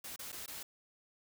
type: noise with dropouts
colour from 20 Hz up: white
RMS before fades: -45 dBFS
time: 0.04-0.63 s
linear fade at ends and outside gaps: 5 ms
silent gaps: 0.162-0.191 / 0.32-0.326 / 0.462-0.478 s
effects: none